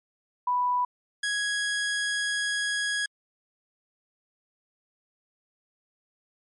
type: tone pair in turn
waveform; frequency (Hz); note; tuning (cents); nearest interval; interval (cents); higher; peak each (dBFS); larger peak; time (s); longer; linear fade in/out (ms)
sine / sawtooth; 987.8 / 1661.3; B5 / G#6; 0 / 0; major sixth; 900; second; -22; neither; 0.47-0.85 / 1.23-3.06; second; 5
effects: MP3 48 kbps